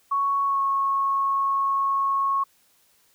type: tone with pitch glide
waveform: sine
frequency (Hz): 1111 to 1097.6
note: C#6 to C#6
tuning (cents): +4 to -17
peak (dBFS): -20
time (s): 0.11-2.44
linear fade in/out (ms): 10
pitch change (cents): -21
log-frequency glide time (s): 0.45-0.6
effects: white hiss -62 dBFS RMS until 3.14 s